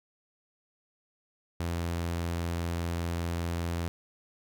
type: tone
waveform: sawtooth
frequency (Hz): 85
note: F2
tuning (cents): -46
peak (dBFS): -26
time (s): 1.6-3.88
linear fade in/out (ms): 0
effects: none